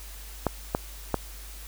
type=clicks; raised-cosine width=1 ms; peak=-9 dBFS; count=3; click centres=0.467 / 0.749 / 1.143 s; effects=added 50 Hz sine -41 dBFS peak until 1.67 s + white hiss -46 dBFS RMS until 1.67 s